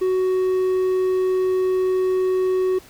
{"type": "tone", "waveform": "triangle", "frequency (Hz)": 372.1, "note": "F#4", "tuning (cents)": 10, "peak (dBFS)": -15, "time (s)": [0.01, 2.79], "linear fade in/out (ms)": 10, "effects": ["pink hiss -47 dBFS RMS until 2.89 s"]}